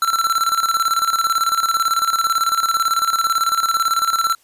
square tone with tremolo, 1346 Hz, E6, 36 cents sharp, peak -14 dBFS, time 0.02-4.35 s, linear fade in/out 2 ms, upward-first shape square, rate 18 Hz, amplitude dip 65%, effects white hiss -56 dBFS RMS until 4.43 s + resampled to 32000 Hz

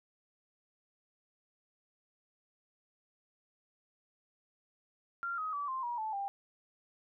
sine tone with pitch steps, 1384 / 1261.8 / 1150.4 / 1048.9 / 956.3 / 871.9 / 794.9 Hz, F6 / D#6 / D6 / C6 / A#5 / A5 / G5, -16 / +24 / -36 / +4 / +44 / -16 / +24 cents, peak -34 dBFS, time 5.23-6.28 s, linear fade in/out 0 ms, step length 150 ms, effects none

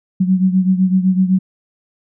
sine beating tone pair, 185 / 192.9 Hz, F#3 / G3, 0 / -28 cents, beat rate 7.9 Hz, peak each -12 / -17 dBFS, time 0.2-1.39 s, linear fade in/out 10 ms, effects none

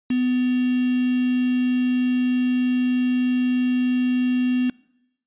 sine tone with quantisation, 250.7 Hz, B3, 26 cents sharp, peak -18 dBFS, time 0.1-4.7 s, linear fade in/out 5 ms, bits 5, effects noise-tail reverb RT60 0.9 s tail -24 dB re dry + resampled to 8000 Hz

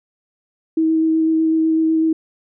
sine tone with vibrato, 320.4 Hz, E4, 49 cents flat, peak -13 dBFS, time 0.77-2.13 s, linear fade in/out 5 ms, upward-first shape square, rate 8 Hz, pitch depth 8 cents each way, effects none

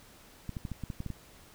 clicks, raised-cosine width 5 ms, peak -24 dBFS, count 9, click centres 0.493 / 0.568 / 0.652 / 0.717 / 0.837 / 0.902 / 1.004 / 1.063 / 1.103 s, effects pink hiss -56 dBFS RMS until 1.54 s

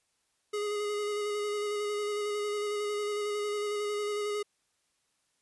square tone with vibrato, 415.3 Hz, G#4, in tune, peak -31 dBFS, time 0.53-4.43 s, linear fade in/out 10 ms, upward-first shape square, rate 11 Hz, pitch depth 15 cents each way, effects white hiss -75 dBFS RMS until 5.41 s + resampled to 24000 Hz

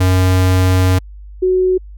square / sine tone pair in turn, 92.5 / 370 Hz, F#2 / F#4, 0 / 0 cents, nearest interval 2 octaves, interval 2400 cents, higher second, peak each -10 dBFS, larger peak neither, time 0-0.99 / 1.42-1.78 s, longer first, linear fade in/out 10 ms, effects added 50 Hz sine -31 dBFS peak until 1.97 s

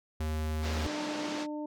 square tone, 77.78 Hz, D#2, in tune, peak -31 dBFS, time 0.2-0.87 s, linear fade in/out 5 ms
pink band-pass noise, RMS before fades -39 dBFS, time 0.61-1.47 s, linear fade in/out 50 ms, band 190 to 6100 Hz, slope 24 dB/octave
harmonic tone, 300.1 Hz, D4, 38 cents sharp, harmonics 1 / 2 / 3, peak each -35 / -41 / -45 dBFS, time 0.85-1.66 s, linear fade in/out 5 ms
effects none

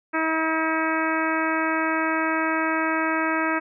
harmonic tone, 320 Hz, D#4, 49 cents sharp, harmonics 1 / 2 / 3 / 4 / 5 / 6 / 7 / 8, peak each -26 / -30 / -29 / -28 / -28 / -32 / -32 / -36 dBFS, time 0.13-3.6 s, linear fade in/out 20 ms, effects none

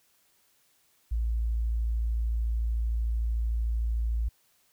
sine tone, 56.7 Hz, A#1, 47 cents flat, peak -25 dBFS, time 1.11-4.29 s, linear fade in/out 10 ms, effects white hiss -67 dBFS RMS until 4.72 s

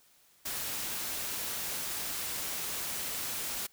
white noise, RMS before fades -36 dBFS, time 0.45-3.67 s, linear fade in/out 10 ms, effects white hiss -64 dBFS RMS until 3.72 s

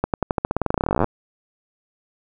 accelerating click train, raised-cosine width 1 ms, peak -5 dBFS, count 28, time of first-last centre 0.04-1.044 s, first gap 98 ms, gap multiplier 0.91, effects none

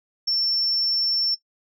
sine tone, 5410 Hz, E8, 44 cents sharp, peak -19 dBFS, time 0.27-1.35 s, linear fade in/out 10 ms, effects noise-tail reverb RT60 0.1 s tail -18 dB re dry + tanh soft clip ceiling -15 dBFS

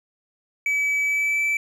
triangle tone with pitch glide, 2290 to 2318 Hz, D7 to D7, -44 to -23 cents, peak -18 dBFS, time 0.66-1.57 s, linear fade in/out 2 ms, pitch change +21 cents, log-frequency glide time 1.04-1.42 s, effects none

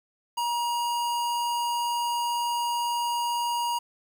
square tone, 951 Hz, A#5, 34 cents sharp, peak -26 dBFS, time 0.37-3.79 s, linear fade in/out 10 ms, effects 9-bit

